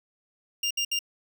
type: tone bursts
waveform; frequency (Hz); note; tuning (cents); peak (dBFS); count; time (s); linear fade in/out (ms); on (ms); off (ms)
25% pulse; 2800; F7; +4; -21; 3; 0.63-0.991; 5; 77; 65
effects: none